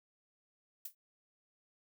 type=noise with exponential decay; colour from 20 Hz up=violet; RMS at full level=-38 dBFS; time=0.85-0.95 s; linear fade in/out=5 ms; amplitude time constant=20 ms; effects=none